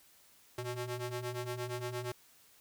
sawtooth ring-modulated tone, 245.4 Hz, B3, 11 cents flat, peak -30 dBFS, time 0.58-2.12 s, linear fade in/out 5 ms, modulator 127 Hz, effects white hiss -63 dBFS RMS until 2.6 s

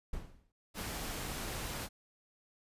brown noise with exponential decay, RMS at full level -36 dBFS, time 0.13-0.52 s, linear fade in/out 5 ms, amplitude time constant 83 ms
pink noise, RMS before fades -40 dBFS, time 0.74-1.89 s, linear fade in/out 50 ms
effects resampled to 32000 Hz

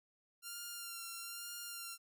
5% pulse tone with vibrato, 1387 Hz, F6, 12 cents flat, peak -33 dBFS, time 0.42-1.98 s, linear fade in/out 50 ms, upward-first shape sine, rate 1.1 Hz, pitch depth 25 cents each way, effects none

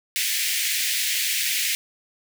pink high-pass noise, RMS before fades -24 dBFS, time 0.16-1.75 s, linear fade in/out 0 ms, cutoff 1900 Hz, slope 48 dB/octave, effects none

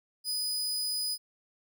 sawtooth tone, 4978 Hz, D#8, in tune, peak -27 dBFS, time 0.24-1.18 s, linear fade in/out 50 ms, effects none

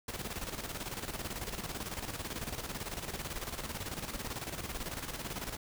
pink noise with tremolo, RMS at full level -38 dBFS, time 0.08-5.57 s, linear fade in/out 5 ms, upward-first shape square, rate 18 Hz, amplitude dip 60%, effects none

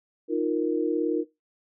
sine chord, Eb suspended second, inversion none, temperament equal, 311.1 / 349.2 / 466.2 Hz, Eb4 / F4 / Bb4, 0 / 0 / 0 cents, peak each -27 dBFS, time 0.28-1.25 s, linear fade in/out 50 ms, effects noise-tail reverb RT60 0.2 s tail -18 dB re dry

